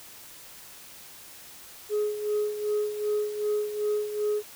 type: tone with tremolo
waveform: sine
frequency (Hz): 420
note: G#4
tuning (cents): +19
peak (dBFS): -21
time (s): 1.89-4.43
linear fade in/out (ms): 50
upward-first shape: sine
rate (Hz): 2.6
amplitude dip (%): 70
effects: tanh soft clip ceiling -21 dBFS + white hiss -47 dBFS RMS until 4.55 s